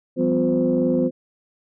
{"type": "tone cluster", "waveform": "sine", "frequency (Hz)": [171.3, 195.5, 253.3, 353.2, 516], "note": ["F3", "G3", "B3", "F4", "C5"], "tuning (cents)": [-33, -4, 44, 20, -24], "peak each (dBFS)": [-26, -27, -19, -24, -22], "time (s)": [0.16, 1.11], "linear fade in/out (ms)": 50, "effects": ["tanh soft clip ceiling -8 dBFS"]}